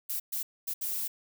violet noise bursts at uneven times, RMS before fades -33 dBFS, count 4, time 0.09-0.2 / 0.32-0.43 / 0.67-0.74 / 0.81-1.08 s, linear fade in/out 10 ms, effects none

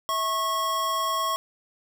square tone pair together, 650.5 / 1094 Hz, E5 / C#6, -23 / -23 cents, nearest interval major sixth, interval 900 cents, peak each -34 / -25 dBFS, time 0.09-1.36 s, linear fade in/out 0 ms, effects none

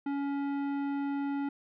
sine tone with tanh clipping, 281 Hz, C#4, 24 cents sharp, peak -32 dBFS, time 0.06-1.49 s, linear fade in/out 5 ms, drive 14 dB, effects none

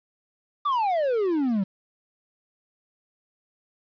triangle exponential sweep, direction down, 1207 to 185 Hz, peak -19 dBFS, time 0.65-1.64 s, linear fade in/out 10 ms, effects resampled to 11025 Hz + 9-bit

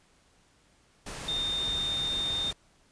sine tone in noise, 3638 Hz, A#7, 43 cents flat, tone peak -28 dBFS, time 1.28-2.51 s, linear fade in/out 5 ms, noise pink, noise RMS -39 dBFS, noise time 1.06-2.53 s, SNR +8 dB, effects pink hiss -64 dBFS RMS until 2.91 s + resampled to 22050 Hz

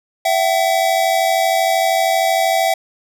square tone pair together, 668 / 760.9 Hz, E5 / F#5, +23 / +48 cents, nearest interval major second, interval 225 cents, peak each -17 dBFS, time 0.25-2.74 s, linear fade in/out 5 ms, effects none

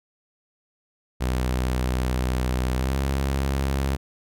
sawtooth tone with pitch glide, 63 to 67.91 Hz, B1 to C#2, +35 to -35 cents, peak -18 dBFS, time 1.2-3.97 s, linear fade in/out 20 ms, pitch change +130 cents, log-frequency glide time 2.74-2.98 s, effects none

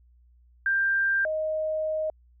sine tone pair in turn, 1585 / 624.5 Hz, G6 / D#5, +19 / +6 cents, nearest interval octave + major third, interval 1613 cents, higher first, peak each -21 / -25 dBFS, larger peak first, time 0.66-1.25 / 1.25-2.1 s, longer second, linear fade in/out 2 ms, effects added 60 Hz sine -55 dBFS peak until 2.4 s

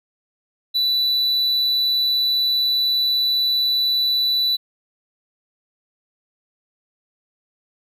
triangle tone, 3969 Hz, B7, 8 cents sharp, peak -15 dBFS, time 0.74-4.57 s, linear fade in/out 20 ms, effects none

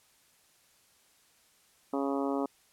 harmonic tone, 138.59 Hz, C#3, in tune, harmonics 2 / 3 / 4 / 5 / 6 / 7 / 8 / 9, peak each -31 / -35 / -37 / -39 / -41 / -42 / -43 / -44 dBFS, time 1.93-2.46 s, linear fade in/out 5 ms, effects white hiss -65 dBFS RMS until 2.72 s + low-pass 12000 Hz 12 dB/octave

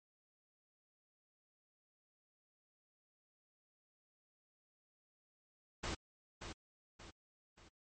pink noise with echo, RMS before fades -40 dBFS, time 5.83-5.95 s, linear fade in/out 10 ms, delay 580 ms, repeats 3, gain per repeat -7 dB, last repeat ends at 7.69 s, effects low-pass 7000 Hz 12 dB/octave + MP3 32 kbps

